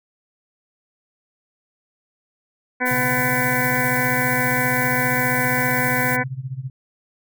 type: harmonic tone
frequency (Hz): 250.9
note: B3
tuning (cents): +28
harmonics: 1 / 2 / 3 / 4 / 6 / 7 / 8 / 9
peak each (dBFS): -26 / -27 / -28 / -28 / -25 / -26 / -26 / -29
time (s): 2.8-6.24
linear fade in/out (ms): 20
type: noise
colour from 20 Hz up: violet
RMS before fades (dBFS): -28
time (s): 2.85-6.17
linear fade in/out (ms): 20
type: tone with tremolo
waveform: sine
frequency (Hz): 130.9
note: C3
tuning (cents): +1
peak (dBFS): -23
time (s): 2.91-6.7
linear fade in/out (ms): 2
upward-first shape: sine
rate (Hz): 15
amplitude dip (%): 85
effects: none